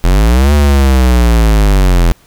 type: linear two-way sweep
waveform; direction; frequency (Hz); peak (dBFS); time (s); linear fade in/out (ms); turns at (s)
square; up then down; 41.2 to 74 to 41.2; -6; 0.04-2.12; 0; 0.53
effects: pink hiss -47 dBFS RMS until 2.26 s